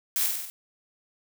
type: noise with echo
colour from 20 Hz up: blue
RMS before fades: -26 dBFS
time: 0.16-0.26 s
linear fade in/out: 0 ms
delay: 48 ms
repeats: 5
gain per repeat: -3 dB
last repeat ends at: 0.5 s
effects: none